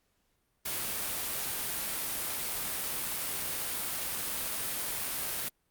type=noise; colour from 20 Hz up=white; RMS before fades=-34 dBFS; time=0.65-5.49 s; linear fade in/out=10 ms; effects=pink hiss -75 dBFS RMS until 5.7 s + Opus 48 kbps